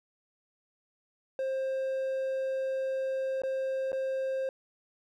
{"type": "tone with dropouts", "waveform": "triangle", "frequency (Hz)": 530, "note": "C5", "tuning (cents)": 22, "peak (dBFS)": -27, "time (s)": [1.39, 4.49], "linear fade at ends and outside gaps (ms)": 1, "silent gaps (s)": [[3.419, 3.435], [3.919, 3.929]], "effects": []}